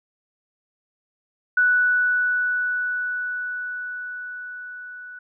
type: tone with level ramp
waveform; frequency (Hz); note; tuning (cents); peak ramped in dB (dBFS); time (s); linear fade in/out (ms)
sine; 1480; F#6; 0; -14 to -36; 1.57-5.19; 5
effects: none